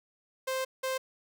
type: tone bursts at uneven times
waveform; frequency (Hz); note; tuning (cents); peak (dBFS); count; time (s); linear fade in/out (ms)
sawtooth; 523.3; C5; 0; -26; 2; 0.47-0.65 / 0.83-0.98; 10
effects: none